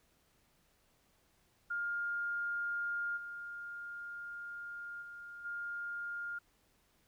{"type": "tone with level steps", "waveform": "sine", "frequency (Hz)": 1410, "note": "F6", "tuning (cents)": 16, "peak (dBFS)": [-34, -42, -46, -38], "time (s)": [1.7, 6.39], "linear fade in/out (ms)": 10, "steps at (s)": [3.16, 5.01, 5.44], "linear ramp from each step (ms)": 20, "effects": ["pink hiss -72 dBFS RMS until 7.07 s"]}